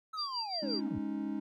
triangle linear sweep, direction down, 1318.5 to 69.3 Hz, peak -36 dBFS, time 0.13-0.99 s, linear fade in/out 10 ms
sine tone with tremolo, 4730 Hz, D8, 12 cents sharp, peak -33 dBFS, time 0.17-0.81 s, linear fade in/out 20 ms, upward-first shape sine, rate 5.7 Hz, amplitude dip 80%
triangle chord, Ab suspended fourth, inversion none, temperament equal, 207.7 / 277.2 / 311.1 Hz, Ab3 / Db4 / Eb4, 0 / 0 / 0 cents, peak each -36 dBFS, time 0.62-1.4 s, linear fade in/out 10 ms
effects none

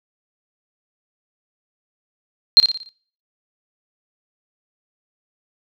sine tone with echo, 4186 Hz, C8, in tune, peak -4 dBFS, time 2.57-2.6 s, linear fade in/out 0 ms, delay 58 ms, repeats 5, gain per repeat -7 dB, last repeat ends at 2.89 s, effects noise-tail reverb RT60 0.5 s tail -23 dB re dry

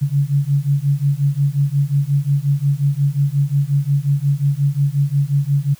sine beating tone pair, 138.59 / 144.19 Hz, C#3 / D3, 0 / -31 cents, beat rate 5.6 Hz, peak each -17 dBFS, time 0.01-5.75 s, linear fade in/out 20 ms, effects white hiss -48 dBFS RMS until 5.79 s

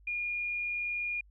sine tone, 2427 Hz, D#7, 44 cents flat, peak -31 dBFS, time 0.07-1.21 s, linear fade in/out 5 ms, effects added 50 Hz sine -56 dBFS peak until 1.3 s

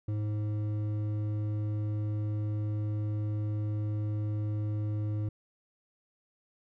sine tone with hard clipping, 105.6 Hz, G#2, 29 cents sharp, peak -31 dBFS, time 0.08-5.29 s, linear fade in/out 5 ms, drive 8 dB, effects none

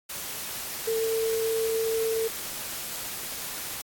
sine tone in noise, 448.9 Hz, A4, 35 cents sharp, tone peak -24 dBFS, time 0.87-2.28 s, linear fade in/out 10 ms, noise white, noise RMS -35 dBFS, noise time 0.09-3.82 s, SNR +8 dB, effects AAC 64 kbps

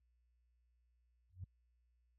sine tone with exponential growth, 90.8 Hz, F#2, 32 cents flat, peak -40 dBFS, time 1.29-1.44 s, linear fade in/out 5 ms, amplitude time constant 32 ms, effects added 60 Hz sine -70 dBFS peak until 2.18 s + high-pass 60 Hz 12 dB/octave

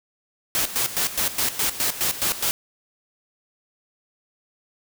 white noise with tremolo, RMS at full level -22 dBFS, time 0.55-2.51 s, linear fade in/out 0 ms, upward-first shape square, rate 4.8 Hz, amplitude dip 75%, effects none

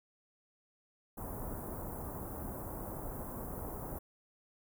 pink band-stop noise, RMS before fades -42 dBFS, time 1.17-3.99 s, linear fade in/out 10 ms, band 1100 to 12000 Hz, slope 24 dB/octave, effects none

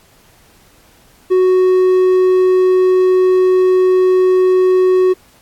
triangle tone, 370 Hz, F#4, in tune, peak -6 dBFS, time 1.3-5.14 s, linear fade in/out 20 ms, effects pink hiss -49 dBFS RMS until 5.41 s + AAC 64 kbps

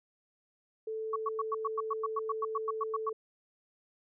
sine tone, 440 Hz, A4, in tune, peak -34 dBFS, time 0.87-3.13 s, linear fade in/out 5 ms
sine tone bursts, 1119 Hz, C#6, 16 cents sharp, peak -29 dBFS, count 16, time 1.13-3.095 s, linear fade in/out 5 ms, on 30 ms, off 99 ms
effects none

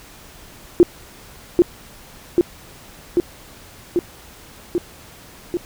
sine tone with echo, 349.2 Hz, F4, in tune, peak -5 dBFS, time 0.8-0.83 s, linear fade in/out 0 ms, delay 790 ms, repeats 6, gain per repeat -2 dB, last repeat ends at 5.57 s, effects pink hiss -43 dBFS RMS until 5.65 s

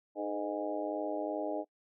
harmonic tone with a mistuned harmonic, 102.6 Hz, G#2, 21 cents flat, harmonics 3 / 4 / 5 / 6 / 7 / 8, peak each -38 / -41 / -42 / -37 / -45 / -42 dBFS, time 0.15-1.65 s, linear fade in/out 50 ms, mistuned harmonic 4, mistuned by +48 cents, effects noise-tail reverb RT60 0.1 s tail -25 dB re dry

